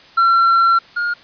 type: tone pair in turn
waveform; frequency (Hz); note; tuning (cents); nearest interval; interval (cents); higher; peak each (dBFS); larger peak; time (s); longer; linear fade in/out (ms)
triangle; 1359 / 1422.2; F6 / F6; -48 / +31; minor second; 79; second; -8 / -15; first; 0.17-0.79 / 0.96-1.14; first; 10
effects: white hiss -44 dBFS RMS until 1.23 s + resampled to 11025 Hz